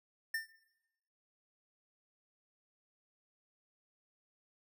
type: tone with exponential decay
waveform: square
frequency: 1800 Hz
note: A6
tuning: 39 cents sharp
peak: -32 dBFS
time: 0.34-0.53 s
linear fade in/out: 5 ms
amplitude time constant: 40 ms
effects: noise-tail reverb RT60 0.9 s tail -17 dB re dry